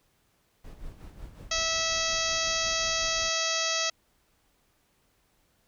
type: noise with tremolo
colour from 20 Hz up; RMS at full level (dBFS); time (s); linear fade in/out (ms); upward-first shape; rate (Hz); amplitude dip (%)
brown; -42; 0.64-3.29; 5; sine; 5.5; 60
type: harmonic tone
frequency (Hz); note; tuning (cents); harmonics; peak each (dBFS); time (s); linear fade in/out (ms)
652; E5; -19; 1 / 2 / 3 / 4 / 5 / 6 / 7 / 8 / 9 / 10; -35 / -35 / -35 / -35 / -35 / -35 / -35 / -35 / -35 / -35; 1.51-3.9; 5
effects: pink hiss -69 dBFS RMS until 5.67 s